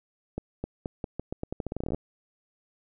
accelerating click train, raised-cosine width 2 ms, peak -18 dBFS, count 20, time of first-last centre 0.38-1.946 s, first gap 260 ms, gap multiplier 0.84, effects none

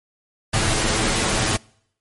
pink noise with comb filter, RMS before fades -20 dBFS, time 0.53-1.57 s, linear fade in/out 10 ms, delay 9.1 ms, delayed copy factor +0.6, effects noise-tail reverb RT60 0.7 s tail -26 dB re dry + MP3 48 kbps

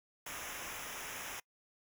pink noise with comb filter, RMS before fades -44 dBFS, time 0.26-1.4 s, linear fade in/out 5 ms, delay 0.23 ms, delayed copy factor -0.8, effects noise-tail reverb RT60 0.1 s tail -25 dB re dry

